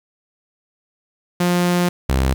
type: tone pair in turn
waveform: sawtooth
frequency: 176.7 / 65.9 Hz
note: F3 / C2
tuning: +21 / +13 cents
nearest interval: octave + perfect fourth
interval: 1708 cents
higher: first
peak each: -11 dBFS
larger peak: neither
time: 1.4-1.89 / 2.09-2.34 s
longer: first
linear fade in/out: 5 ms
effects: 8-bit